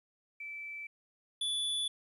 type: tone pair in turn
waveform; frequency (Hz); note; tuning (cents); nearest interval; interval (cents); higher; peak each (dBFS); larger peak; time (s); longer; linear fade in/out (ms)
sine / square; 2320 / 3457; D7 / A7; -22 / -31; perfect fifth; 691; second; -40 / -32; second; 0.4-0.87 / 1.41-1.88; neither; 5
effects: resampled to 32000 Hz + 12-bit